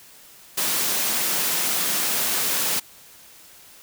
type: high-pass noise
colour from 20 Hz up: white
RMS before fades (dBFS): -23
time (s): 0.57-2.8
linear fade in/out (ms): 10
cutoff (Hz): 140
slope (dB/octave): 24
effects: white hiss -48 dBFS RMS until 3.82 s